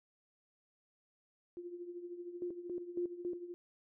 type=tone with tremolo; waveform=sine; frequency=350.3 Hz; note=F4; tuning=5 cents sharp; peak=-40 dBFS; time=1.57-3.54 s; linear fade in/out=0 ms; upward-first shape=triangle; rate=13 Hz; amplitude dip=70%
type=tone bursts; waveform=sine; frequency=352.4 Hz; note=F4; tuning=16 cents sharp; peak=-35 dBFS; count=4; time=2.42-3.334 s; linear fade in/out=2 ms; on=86 ms; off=190 ms
effects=none